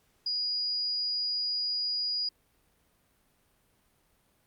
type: tone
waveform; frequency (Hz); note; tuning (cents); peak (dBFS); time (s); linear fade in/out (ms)
sine; 4893; D#8; -30; -28; 0.26-2.29; 5
effects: pink hiss -69 dBFS RMS until 4.46 s + Opus 48 kbps